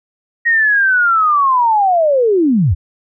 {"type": "linear sweep", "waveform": "sine", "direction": "down", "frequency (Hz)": [1888, 68.1], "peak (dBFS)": -9, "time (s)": [0.45, 2.75], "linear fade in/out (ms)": 20, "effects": []}